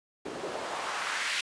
white noise with band-pass filter sweep, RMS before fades -34 dBFS, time 0.25-1.41 s, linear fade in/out 5 ms, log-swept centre 330 to 2400 Hz, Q 1.5, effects resampled to 22050 Hz

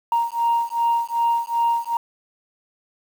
sine beating tone pair, 932.3 / 934.9 Hz, A#5 / A#5, 0 / +5 cents, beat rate 2.6 Hz, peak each -20 dBFS, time 0.12-1.97 s, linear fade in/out 2 ms, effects tanh soft clip ceiling -13 dBFS + 7-bit

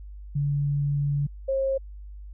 sine tone pair in turn, 143.2 / 537.5 Hz, D3 / C5, -43 / +47 cents, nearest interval octave + major seventh, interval 2290 cents, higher second, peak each -22 dBFS, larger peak neither, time 0.35-1.27 / 1.48-1.78 s, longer first, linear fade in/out 10 ms, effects added 50 Hz sine -38 dBFS peak until 2.33 s

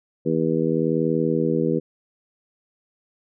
harmonic tone, 80.8 Hz, E2, 34 cents flat, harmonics 2 / 3 / 4 / 5 / 6, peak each -25 / -25 / -25 / -25 / -25 dBFS, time 0.25-1.8 s, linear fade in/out 20 ms, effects none

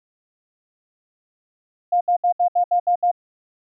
sine tone bursts, 707 Hz, F5, 21 cents sharp, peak -14 dBFS, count 8, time 1.92-3.115 s, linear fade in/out 10 ms, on 89 ms, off 69 ms, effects none

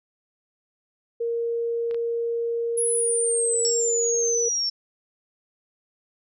sine tone, 466.2 Hz, A#4, in tune, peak -23 dBFS, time 1.2-4.49 s, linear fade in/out 10 ms
clicks, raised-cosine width 0.3 ms, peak -27 dBFS, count 2, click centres 1.911 / 1.945 s
sine exponential sweep, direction down, 10560 to 5400 Hz, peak -22 dBFS, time 2.77-4.7 s, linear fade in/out 10 ms
sine tone with exponential decay, 5440 Hz, F8, 46 cents flat, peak -21 dBFS, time 3.65-3.96 s, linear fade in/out 0 ms, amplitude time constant 66 ms
effects none

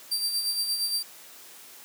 sawtooth tone with tremolo, 4699 Hz, D8, in tune, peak -21 dBFS, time 0.11-1.03 s, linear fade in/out 10 ms, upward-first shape sine, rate 8.6 Hz, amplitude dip 50%, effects white hiss -48 dBFS RMS until 1.84 s + high-pass 200 Hz 12 dB/octave

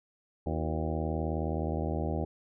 harmonic tone with a mistuned harmonic, 79.3 Hz, D#2, 33 cents sharp, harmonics 1 / 2 / 3 / 4 / 5 / 6 / 7 / 8 / 9 / 10, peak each -33 / -36 / -38 / -39 / -40 / -41 / -41 / -42 / -43 / -43 dBFS, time 0.46-2.25 s, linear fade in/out 5 ms, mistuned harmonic 5, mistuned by -100 cents, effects none

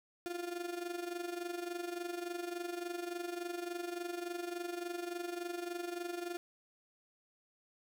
35% pulse tone with amplitude modulation, 349.2 Hz, F4, in tune, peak -34 dBFS, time 0.26-6.37 s, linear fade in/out 0 ms, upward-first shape sine, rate 23.5 Hz, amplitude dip 70%, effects none

